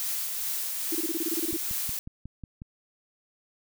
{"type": "noise with tremolo", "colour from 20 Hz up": "blue", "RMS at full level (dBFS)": -30, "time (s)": [0, 1.99], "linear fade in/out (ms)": 0, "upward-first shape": "triangle", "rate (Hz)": 2.4, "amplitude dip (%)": 30}
{"type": "tone bursts", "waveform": "sine", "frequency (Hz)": 329.5, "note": "E4", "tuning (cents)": -1, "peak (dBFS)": -27, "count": 12, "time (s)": [0.92, 1.567], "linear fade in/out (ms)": 5, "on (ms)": 31, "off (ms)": 25}
{"type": "click train", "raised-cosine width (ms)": 5, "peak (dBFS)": -27, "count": 7, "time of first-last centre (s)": [1.53, 2.619], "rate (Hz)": 5.51}
{"effects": []}